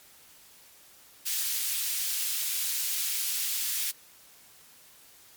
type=high-pass noise; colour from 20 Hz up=white; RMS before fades=-30 dBFS; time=1.25-3.92 s; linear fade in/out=20 ms; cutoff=2600 Hz; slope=12 dB/octave; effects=white hiss -55 dBFS RMS until 5.36 s + MP3 96 kbps